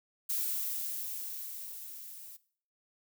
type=noise with level ramp; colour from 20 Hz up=violet; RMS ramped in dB=-32 to -49 dBFS; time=0.29-2.37 s; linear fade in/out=10 ms; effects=noise-tail reverb RT60 0.5 s tail -18 dB re dry